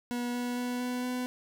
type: tone with pitch steps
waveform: 40% pulse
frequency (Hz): 242.6 / 244.4 / 246.3 / 248.1 / 250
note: B3 / B3 / B3 / B3 / B3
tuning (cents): -31 / -18 / -5 / +8 / +21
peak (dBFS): -30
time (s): 0.11-1.26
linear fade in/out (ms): 0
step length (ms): 230
effects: none